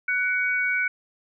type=tone pair together; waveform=sine; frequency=1489.4 / 2249 Hz; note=F#6 / C#7; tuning=+11 / +24 cents; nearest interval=perfect fifth; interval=713 cents; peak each=-24 dBFS; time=0.08-0.88 s; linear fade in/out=5 ms; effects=none